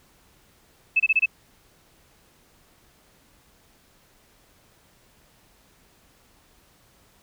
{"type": "tone bursts", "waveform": "sine", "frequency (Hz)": 2613, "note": "E7", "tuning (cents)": -16, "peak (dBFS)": -15, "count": 5, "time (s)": [0.96, 1.26], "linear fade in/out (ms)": 10, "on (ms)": 40, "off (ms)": 25, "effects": ["pink hiss -59 dBFS RMS until 7.22 s"]}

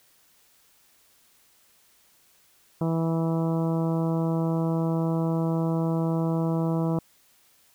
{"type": "harmonic tone", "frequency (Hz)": 163.8, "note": "E3", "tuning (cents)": -11, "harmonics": [1, 2, 3, 4, 5, 6, 7, 8], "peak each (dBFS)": [-24, -29, -33, -35, -40, -39, -44, -46], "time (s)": [2.81, 6.99], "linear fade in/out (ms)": 2, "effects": ["white hiss -61 dBFS RMS until 7.74 s"]}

